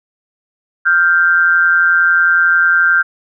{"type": "tone pair together", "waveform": "sine", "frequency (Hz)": [1396.9, 1568], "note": ["F6", "G6"], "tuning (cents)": [0, 0], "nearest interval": "major second", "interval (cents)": 200, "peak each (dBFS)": -11, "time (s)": [0.85, 3.03], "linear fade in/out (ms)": 20, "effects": []}